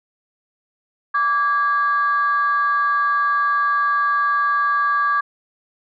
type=tone pair together; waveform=sine; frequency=1160 / 1640.5 Hz; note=D6 / G#6; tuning=-22 / -22 cents; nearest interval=tritone; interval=600 cents; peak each=-16 / -20 dBFS; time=1.14-5.21 s; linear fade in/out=10 ms; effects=tanh soft clip ceiling -9 dBFS